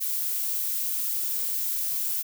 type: noise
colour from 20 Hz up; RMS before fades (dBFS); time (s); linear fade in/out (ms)
violet; -28; 0-2.23; 20
effects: none